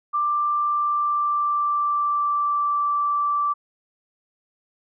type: tone with pitch glide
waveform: sine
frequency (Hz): 1181 to 1166.1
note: D6 to D6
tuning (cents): +9 to -13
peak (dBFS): -19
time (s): 0.13-3.54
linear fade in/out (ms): 20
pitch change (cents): -22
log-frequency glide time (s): 0.64-2.86
effects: none